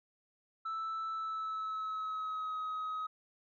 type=tone with pitch glide; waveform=sine; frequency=1318.5 to 1266.3 Hz; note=E6 to D#6; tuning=0 to +30 cents; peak=-33 dBFS; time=0.65-3.07 s; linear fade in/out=10 ms; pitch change=-70 cents; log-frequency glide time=1.11-2.57 s; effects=tanh soft clip ceiling -34 dBFS